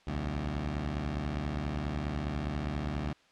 15% pulse beating tone pair, 64.6 / 74.6 Hz, C2 / D2, -21 / +28 cents, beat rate 10 Hz, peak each -31 / -27 dBFS, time 0.07-3.13 s, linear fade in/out 5 ms, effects white hiss -63 dBFS RMS until 3.31 s + low-pass 4000 Hz 12 dB/octave

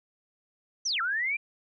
sine linear two-way sweep, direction down then up, 6272 to 1300 to 2414 Hz, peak -26 dBFS, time 0.85-1.37 s, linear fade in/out 10 ms, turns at 1.01 s, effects none

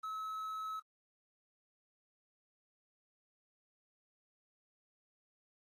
triangle tone with quantisation, 1292 Hz, E6, 35 cents flat, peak -37 dBFS, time 0.03-0.8 s, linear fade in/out 10 ms, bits 11, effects AAC 32 kbps

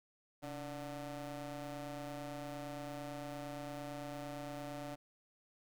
25% pulse ring-modulated tone, 149.8 Hz, D3, 35 cents sharp, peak -36 dBFS, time 0.42-4.96 s, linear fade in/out 20 ms, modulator 435 Hz, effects none

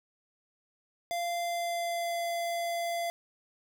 square tone with pitch glide, 691 to 683.9 Hz, F5 to F5, -19 to -36 cents, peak -31 dBFS, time 1.11-3.1 s, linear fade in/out 0 ms, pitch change -17 cents, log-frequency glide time 1.4-2.18 s, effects none

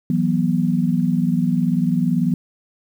sine chord, E suspended second, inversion none, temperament equal with one note detuned, 164.81 / 185 / 243.1 Hz, E3 / F#3 / B3, 0 / 0 / -27 cents, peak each -20 dBFS, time 0.1-2.34 s, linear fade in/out 2 ms, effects 8-bit

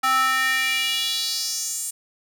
square tone with high-pass filter sweep, 261.6 Hz, C4, in tune, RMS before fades -23 dBFS, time 0.03-1.91 s, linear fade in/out 10 ms, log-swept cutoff 1100 to 8500 Hz, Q 3.4, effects none

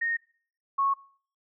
sine tone pair in turn, 1851 / 1100.6 Hz, A#6 / C#6, -13 / -13 cents, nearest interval major sixth, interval 900 cents, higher first, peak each -25 / -22 dBFS, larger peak second, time 0.01-0.17 / 0.78-0.94 s, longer neither, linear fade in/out 10 ms, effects noise-tail reverb RT60 0.5 s tail -22 dB re dry

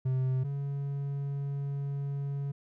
triangle tone pair in turn, 130 / 140.35 Hz, C3 / C#3, -11 / +22 cents, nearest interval minor second, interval 133 cents, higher second, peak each -24 / -29 dBFS, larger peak first, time 0.05-0.44 / 0.44-2.52 s, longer second, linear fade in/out 10 ms, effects none

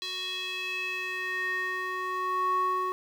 square tone with band-pass filter sweep, 370 Hz, F#4, in tune, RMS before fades -31 dBFS, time 0.02-2.92 s, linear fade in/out 0 ms, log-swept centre 3800 to 930 Hz, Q 4.5, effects 9-bit

